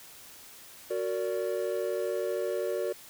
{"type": "chord", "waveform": "triangle", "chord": "Gb augmented", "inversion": "none", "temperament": "just", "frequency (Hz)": [370, 462.5, 578.1], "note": ["Gb4", "Bb4", "D5"], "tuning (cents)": [0, -14, -27], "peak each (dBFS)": -31, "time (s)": [0.9, 2.93], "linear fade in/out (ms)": 10, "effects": ["white hiss -50 dBFS RMS until 3.09 s"]}